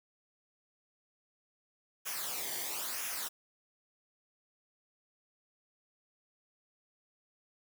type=noise with flanger; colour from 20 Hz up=white; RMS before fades=-38 dBFS; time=2.05-3.29 s; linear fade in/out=20 ms; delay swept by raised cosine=0.23 to 0.77 ms; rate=1 Hz; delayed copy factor=-0.7; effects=none